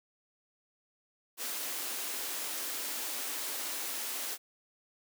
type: high-pass noise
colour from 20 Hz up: white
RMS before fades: -37 dBFS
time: 1.37-4.38 s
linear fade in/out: 50 ms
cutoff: 230 Hz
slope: 96 dB/octave
effects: none